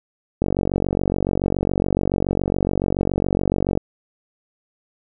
click train, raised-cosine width 2 ms, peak -6 dBFS, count 159, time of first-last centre 0.42-3.775 s, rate 47.1 Hz, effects none

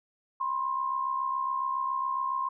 sine tone pair together, 996.8 / 1064 Hz, B5 / C6, +16 / +29 cents, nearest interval minor second, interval 113 cents, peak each -35 / -28 dBFS, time 0.4-2.49 s, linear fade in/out 10 ms, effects none

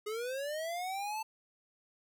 square linear sweep, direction up, 413.3 to 890 Hz, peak -36 dBFS, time 0.06-1.23 s, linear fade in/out 10 ms, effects none

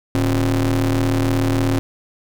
35% pulse ring-modulated tone, 83.3 Hz, E2, 19 cents sharp, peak -11 dBFS, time 0.15-1.79 s, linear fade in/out 0 ms, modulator 190 Hz, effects none

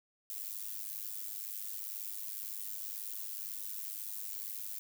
violet noise with amplitude modulation, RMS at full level -38 dBFS, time 0.3-4.79 s, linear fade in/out 0 ms, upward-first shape sine, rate 102 Hz, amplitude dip 85%, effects none

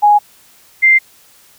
sine tone pair in turn, 830 / 2091 Hz, G#5 / C7, -1 / -2 cents, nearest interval octave + major third, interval 1599 cents, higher second, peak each -5 dBFS, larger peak neither, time 0.02-0.19 / 0.82-0.99 s, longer neither, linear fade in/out 20 ms, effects white hiss -47 dBFS RMS until 1.58 s

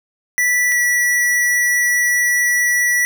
square tone pair in turn, 1965 / 1949.2 Hz, B6 / B6, -9 / -23 cents, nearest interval unison, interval 14 cents, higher first, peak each -14 dBFS, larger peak neither, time 0.38-0.72 / 0.72-3.05 s, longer second, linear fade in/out 0 ms, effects none

